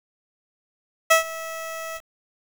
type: tone with ADSR envelope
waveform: 15% pulse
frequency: 650 Hz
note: E5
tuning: 24 cents flat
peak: -5 dBFS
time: 1.1-2.01 s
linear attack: 12 ms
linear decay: 120 ms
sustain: -20 dB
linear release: 50 ms
effects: 7-bit